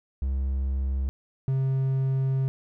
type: tone pair in turn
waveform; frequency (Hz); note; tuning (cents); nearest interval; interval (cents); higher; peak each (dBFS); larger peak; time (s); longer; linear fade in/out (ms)
triangle; 66.9 / 133.34; C2 / C3; +39 / +33; octave; 1194; second; -22 / -20; second; 0.22-1.09 / 1.48-2.48; second; 0
effects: none